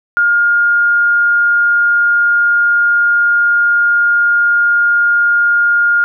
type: tone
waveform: sine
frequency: 1416 Hz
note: F6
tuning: 23 cents sharp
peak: -8 dBFS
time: 0.17-6.04 s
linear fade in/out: 0 ms
effects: none